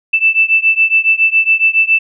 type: beating tone pair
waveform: sine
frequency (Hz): 2645 / 2652.2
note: E7 / E7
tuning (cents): +5 / +10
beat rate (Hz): 7.2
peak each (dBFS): -11 / -12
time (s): 0.13-1.99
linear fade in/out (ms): 10
effects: none